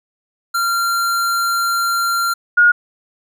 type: tone pair in turn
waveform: square / sine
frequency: 1380 / 1435.1 Hz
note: F6 / F6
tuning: -21 / +47 cents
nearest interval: minor second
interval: 68 cents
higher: second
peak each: -16 / -7 dBFS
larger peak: second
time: 0.54-2.34 / 2.57-2.72 s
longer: first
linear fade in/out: 10 ms
effects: none